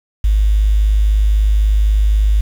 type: tone with quantisation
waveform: sine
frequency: 51.91 Hz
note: G#1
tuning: in tune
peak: -9 dBFS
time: 0.24-2.41 s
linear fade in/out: 5 ms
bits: 6
effects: none